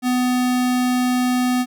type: tone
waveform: square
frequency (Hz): 250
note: B3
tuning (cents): +21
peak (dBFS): -17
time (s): 0.02-1.66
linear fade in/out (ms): 50
effects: none